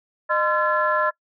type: tone cluster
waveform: sine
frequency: 611 / 1031 / 1359 / 1714 Hz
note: D#5 / C6 / F6 / A6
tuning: -32 / -26 / -48 / -46 cents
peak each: -23 dBFS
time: 0.29-1.11 s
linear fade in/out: 20 ms
effects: noise-tail reverb RT60 0.1 s tail -23 dB re dry + tanh soft clip ceiling -7 dBFS